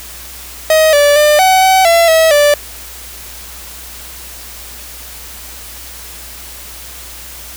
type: tone with pitch steps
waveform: 45% pulse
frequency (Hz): 630 / 580 / 598 / 753 / 758 / 674 / 645 / 585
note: D#5 / D5 / D5 / F#5 / F#5 / E5 / E5 / D5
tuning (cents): +21 / -22 / +31 / +30 / +42 / +38 / -38 / -7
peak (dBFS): -6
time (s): 0.7-2.54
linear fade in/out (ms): 2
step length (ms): 230
effects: added 60 Hz sine -36 dBFS peak until 7.56 s + white hiss -31 dBFS RMS until 7.56 s